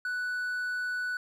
triangle tone, 1484 Hz, F#6, 5 cents sharp, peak -28 dBFS, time 0.05-1.17 s, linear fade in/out 2 ms, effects none

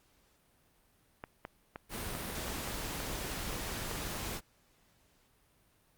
clicks, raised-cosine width 0.5 ms, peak -26 dBFS, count 10, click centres 1.239 / 1.451 / 1.759 / 2.151 / 2.301 / 2.482 / 2.675 / 3.003 / 3.53 / 3.913 s
pink noise, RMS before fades -39 dBFS, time 1.89-4.41 s, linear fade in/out 50 ms
effects pink hiss -69 dBFS RMS until 5.97 s + Opus 48 kbps

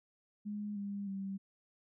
sine tone with pitch steps, 207.7 / 201.1 / 194.69 Hz, G#3 / G3 / G3, 0 / +44 / -12 cents, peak -37 dBFS, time 0.45-1.38 s, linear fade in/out 20 ms, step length 310 ms, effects none

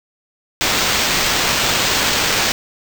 white noise with sample-and-hold, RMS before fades -17 dBFS, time 0.61-2.52 s, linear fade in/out 0 ms, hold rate 11025 Hz, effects none

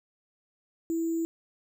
sine tone with sample-and-hold, 329.6 Hz, E4, in tune, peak -26 dBFS, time 0.9-1.25 s, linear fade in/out 0 ms, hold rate 7350 Hz, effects none

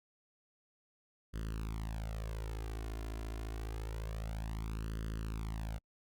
sawtooth tone with flanger, 54.5 Hz, A1, 16 cents flat, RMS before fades -40 dBFS, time 1.33-5.79 s, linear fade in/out 20 ms, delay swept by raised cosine 0.63 to 2.93 ms, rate 0.27 Hz, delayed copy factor +0.95, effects Opus 48 kbps

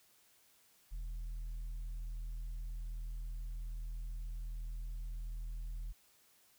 triangle tone with tanh clipping, 40.63 Hz, E1, 24 cents flat, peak -40 dBFS, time 0.91-5.93 s, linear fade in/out 20 ms, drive 8 dB, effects white hiss -68 dBFS RMS until 6.58 s

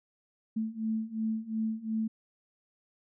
sine beating tone pair, 219.2 / 222 Hz, A3 / A3, -6 / +16 cents, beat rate 2.8 Hz, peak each -34 / -32 dBFS, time 0.56-2.08 s, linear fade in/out 10 ms, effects none

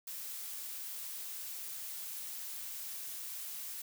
blue noise, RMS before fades -43 dBFS, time 0.07-3.82 s, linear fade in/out 5 ms, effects none

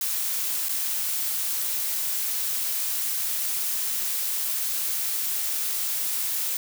blue noise with dropouts, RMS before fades -27 dBFS, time 0.01-6.57 s, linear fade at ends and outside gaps 2 ms, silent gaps 0.686-0.692 s, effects none

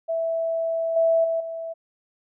sine tone with level steps, 658 Hz, E5, 3 cents flat, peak -22 / -16 / -21 / -29 dBFS, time 0.08-1.74 s, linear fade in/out 20 ms, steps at 0.96 / 1.24 / 1.4 s, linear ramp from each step 5 ms, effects none

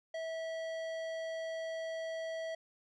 sine tone with tanh clipping, 650 Hz, E5, 24 cents flat, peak -39 dBFS, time 0.14-2.55 s, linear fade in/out 5 ms, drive 15 dB, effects none

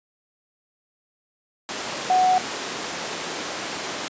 sine tone in noise, 740 Hz, F#5, in tune, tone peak -15 dBFS, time 2.1-2.38 s, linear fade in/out 0 ms, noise pink, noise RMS -28 dBFS, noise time 1.69-4.08 s, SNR +10 dB, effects high-pass 300 Hz 12 dB/octave + resampled to 16000 Hz

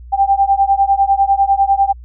sine beating tone pair, 784 / 794 Hz, G5 / G5, 0 / +22 cents, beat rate 10 Hz, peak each -13 dBFS, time 0.12-1.93 s, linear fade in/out 20 ms, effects added 60 Hz sine -32 dBFS peak until 2.04 s

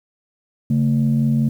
sine tone pair together, 139.62 / 224.4 Hz, C#3 / A3, +13 / +34 cents, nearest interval minor sixth, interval 821 cents, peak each -16 dBFS, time 0.7-1.49 s, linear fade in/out 5 ms, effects tanh soft clip ceiling -9 dBFS + 8-bit

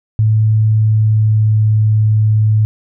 sine tone with pitch glide, 108.9 to 107.9 Hz, A2 to A2, -17 to -33 cents, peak -8 dBFS, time 0.19-2.65 s, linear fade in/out 0 ms, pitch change -16 cents, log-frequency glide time 0.67-1.64 s, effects none

